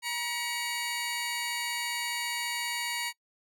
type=tone pair together; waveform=15% pulse; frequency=954.8 / 2250 Hz; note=A#5 / C#7; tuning=+41 / +25 cents; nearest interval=octave + minor third; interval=1484 cents; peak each=-27 dBFS; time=0.02-3.13 s; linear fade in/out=50 ms; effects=noise-tail reverb RT60 0.1 s tail -23 dB re dry